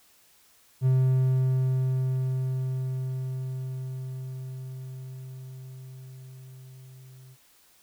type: tone with level ramp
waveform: triangle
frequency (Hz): 130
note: C3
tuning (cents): -11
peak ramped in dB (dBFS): -16 to -45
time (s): 0.81-7.37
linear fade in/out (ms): 50
effects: white hiss -60 dBFS RMS until 7.82 s